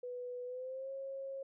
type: tone with pitch glide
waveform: sine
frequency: 493.9 to 541.7 Hz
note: B4 to C#5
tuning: 0 to -40 cents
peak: -40 dBFS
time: 0.03-1.43 s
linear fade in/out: 5 ms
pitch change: +160 cents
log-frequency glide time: 0.45-0.91 s
effects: none